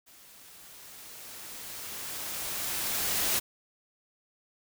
white noise with level ramp, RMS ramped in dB -55 to -27 dBFS, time 0.06-3.4 s, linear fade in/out 20 ms, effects none

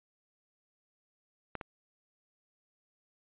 clicks, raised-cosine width 0.5 ms, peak -21 / -25 dBFS, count 2, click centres 1.553 / 1.612 s, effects resampled to 8000 Hz

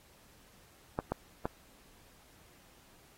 clicks, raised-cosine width 1 ms, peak -17 dBFS, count 3, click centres 0.989 / 1.12 / 1.455 s, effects pink hiss -62 dBFS RMS until 3.17 s + AAC 48 kbps

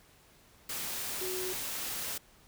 sine tone in noise, 370 Hz, F#4, in tune, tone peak -36 dBFS, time 1.21-1.53 s, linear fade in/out 5 ms, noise white, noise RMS -37 dBFS, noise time 0.69-2.18 s, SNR -2 dB, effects pink hiss -61 dBFS RMS until 2.47 s

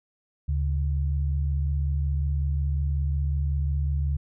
sine tone pair together, 73.74 / 139.2 Hz, D2 / C#3, +8 / +8 cents, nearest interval major seventh, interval 1100 cents, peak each -23 / -30 dBFS, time 0.48-4.17 s, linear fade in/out 10 ms, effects none

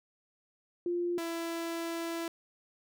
sine / sawtooth tone pair in turn, 349.2 / 333.9 Hz, F4 / E4, 0 / +22 cents, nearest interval minor second, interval 78 cents, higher first, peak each -29 / -30 dBFS, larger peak first, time 0.86-1.18 / 1.18-2.28 s, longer second, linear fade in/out 2 ms, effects none

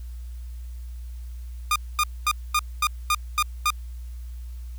sawtooth tone bursts, 1217 Hz, D#6, 39 cents flat, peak -15 dBFS, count 8, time 1.71-3.704 s, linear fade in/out 2 ms, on 48 ms, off 230 ms, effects added 60 Hz sine -33 dBFS peak until 4.78 s + white hiss -58 dBFS RMS until 4.78 s

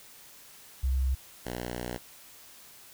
sine / 5% pulse tone pair in turn, 65.41 / 60.64 Hz, C2 / B1, 0 / -31 cents, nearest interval minor second, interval 131 cents, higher first, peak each -24 / -23 dBFS, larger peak second, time 0.83-1.15 / 1.45-1.98 s, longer second, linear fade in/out 10 ms, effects white hiss -52 dBFS RMS until 2.93 s

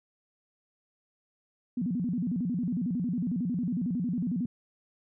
sine tone with vibrato, 207.7 Hz, G#3, in tune, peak -27 dBFS, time 1.77-4.46 s, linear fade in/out 5 ms, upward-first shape square, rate 11 Hz, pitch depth 290 cents each way, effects none

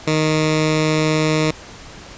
10% pulse tone with notch filter, 155.56 Hz, D#3, in tune, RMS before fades -17 dBFS, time 0.07-1.51 s, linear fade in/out 5 ms, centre 800 Hz, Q 1.8, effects pink hiss -38 dBFS RMS until 2.17 s + resampled to 16000 Hz

